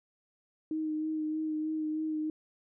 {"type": "tone with vibrato", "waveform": "sine", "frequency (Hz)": 311.1, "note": "D#4", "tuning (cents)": 0, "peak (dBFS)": -30, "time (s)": [0.71, 2.3], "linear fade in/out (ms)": 2, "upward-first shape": "sine", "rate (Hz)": 3.2, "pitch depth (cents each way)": 19, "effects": []}